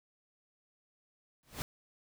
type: noise with exponential growth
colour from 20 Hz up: pink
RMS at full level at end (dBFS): -35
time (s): 1.43-1.62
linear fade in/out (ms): 0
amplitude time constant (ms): 40
effects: none